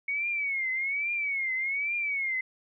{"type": "tone with vibrato", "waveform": "sine", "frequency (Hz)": 2217, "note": "C#7", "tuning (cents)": 0, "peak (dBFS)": -27, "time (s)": [0.08, 2.41], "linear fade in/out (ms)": 5, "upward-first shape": "triangle", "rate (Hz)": 1.2, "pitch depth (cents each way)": 150, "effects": []}